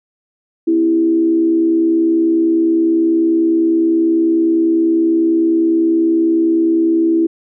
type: tone with frequency modulation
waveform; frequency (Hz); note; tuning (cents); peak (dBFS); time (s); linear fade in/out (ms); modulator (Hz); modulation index
sine; 329.6; E4; 0; -10; 0.67-7.27; 10; 69.5; 0.43
effects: none